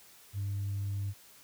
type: tone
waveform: sine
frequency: 99.7 Hz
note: G2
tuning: 30 cents sharp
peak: -30 dBFS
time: 0.33-1.14 s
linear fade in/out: 50 ms
effects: tanh soft clip ceiling -29 dBFS + white hiss -57 dBFS RMS until 1.43 s